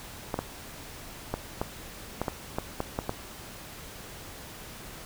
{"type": "clicks", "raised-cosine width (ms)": 1, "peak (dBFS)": -14, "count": 10, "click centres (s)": [0.342, 0.39, 1.34, 1.615, 2.216, 2.282, 2.585, 2.804, 2.989, 3.094], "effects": ["pink hiss -44 dBFS RMS until 5.05 s"]}